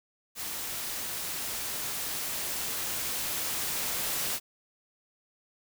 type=noise with level ramp; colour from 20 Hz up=white; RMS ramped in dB=-36 to -31 dBFS; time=0.35-4.4 s; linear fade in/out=50 ms; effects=none